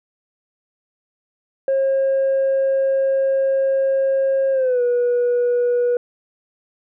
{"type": "tone with pitch glide", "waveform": "sine", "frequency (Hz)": [539, 485.8], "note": ["C#5", "B4"], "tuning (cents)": [-49, -29], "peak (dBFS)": -13, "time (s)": [1.68, 5.97], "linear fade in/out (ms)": 2, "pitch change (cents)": -180, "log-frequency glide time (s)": [4.52, 4.82], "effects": ["tanh soft clip ceiling -13 dBFS"]}